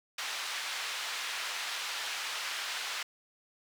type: band-pass noise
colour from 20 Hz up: white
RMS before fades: -37 dBFS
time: 0.18-3.03 s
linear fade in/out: 5 ms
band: 1000 to 4000 Hz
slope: 12 dB/octave
effects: none